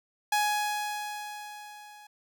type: tone with level ramp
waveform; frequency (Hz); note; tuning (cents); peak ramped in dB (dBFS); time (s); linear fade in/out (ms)
sawtooth; 836; G#5; +11; -19 to -45; 0.32-2.07; 5
effects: none

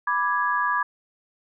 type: chord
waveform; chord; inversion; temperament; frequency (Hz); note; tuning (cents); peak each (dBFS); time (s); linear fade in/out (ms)
sine; G# diminished; first; equal; 987.8 / 1174.7 / 1661.2; B5 / D6 / G#6; 0 / 0 / 0; -25; 0.07-0.83; 5
effects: none

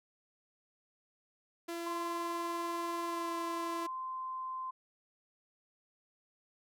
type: tone with pitch glide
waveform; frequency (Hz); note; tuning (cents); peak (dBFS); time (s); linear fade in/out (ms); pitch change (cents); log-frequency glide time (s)
sawtooth; 339.2 to 335.5; E4 to E4; +50 to +31; -34; 1.68-3.87; 10; -19; 3.06-3.32
type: tone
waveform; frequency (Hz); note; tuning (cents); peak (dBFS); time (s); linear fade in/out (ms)
sine; 1038; C6; -14; -37; 1.86-4.71; 10
effects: none

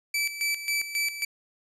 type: tone with tremolo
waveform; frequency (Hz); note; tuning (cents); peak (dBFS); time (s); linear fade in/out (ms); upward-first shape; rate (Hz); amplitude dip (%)
sawtooth; 2314; D7; -26; -21; 0.14-1.25; 5; square; 3.7; 70
effects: resampled to 32000 Hz

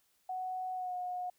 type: tone with pitch glide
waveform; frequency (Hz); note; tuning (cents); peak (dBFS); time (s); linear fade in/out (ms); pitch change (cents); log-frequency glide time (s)
sine; 742 to 723.8; F#5 to F#5; +5 to -38; -35; 0.29-1.3; 5; -43; 0.74-0.95
effects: white hiss -73 dBFS RMS until 1.38 s

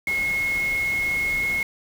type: tone in noise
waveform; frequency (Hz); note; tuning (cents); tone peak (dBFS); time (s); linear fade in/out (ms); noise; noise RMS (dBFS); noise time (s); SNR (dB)
sine; 2167; C#7; -40; -21; 0.07-1.63; 2; pink; -36; 0.07-1.63; +12
effects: none

